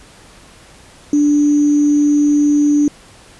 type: tone with sample-and-hold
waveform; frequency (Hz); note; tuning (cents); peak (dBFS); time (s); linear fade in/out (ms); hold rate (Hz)
sine; 293; D4; -4; -9; 1.13-2.88; 2; 6300
effects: pink hiss -43 dBFS RMS until 3.39 s + resampled to 24000 Hz